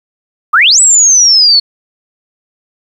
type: exponential two-way sweep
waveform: sine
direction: up then down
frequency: 1141 to 7990 to 4343 Hz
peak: -3 dBFS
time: 0.53-1.6 s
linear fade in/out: 10 ms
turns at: 0.8 s
effects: 7-bit